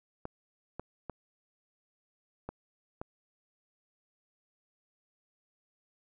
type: clicks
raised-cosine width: 1 ms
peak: -24 dBFS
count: 5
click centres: 0.254 / 0.796 / 1.097 / 2.49 / 3.015 s
effects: none